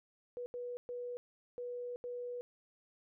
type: tone bursts at uneven times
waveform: sine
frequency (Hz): 488.2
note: B4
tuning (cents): -20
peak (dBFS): -39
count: 5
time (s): 0.37-0.46 / 0.54-0.77 / 0.89-1.17 / 1.58-1.96 / 2.04-2.41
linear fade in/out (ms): 0
effects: none